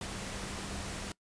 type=tone in noise; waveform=sine; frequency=196.4 Hz; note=G3; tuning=4 cents sharp; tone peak=-47 dBFS; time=0.01-1.12 s; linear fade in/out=2 ms; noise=pink; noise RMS=-40 dBFS; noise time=0.01-1.12 s; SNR=-10 dB; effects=noise-tail reverb RT60 0.1 s tail -21 dB re dry + resampled to 22050 Hz